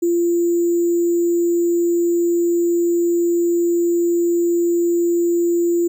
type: tone with sample-and-hold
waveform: sine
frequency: 343.9 Hz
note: F4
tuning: 27 cents flat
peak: -14 dBFS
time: 0.02-5.88 s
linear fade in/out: 10 ms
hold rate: 7350 Hz
effects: none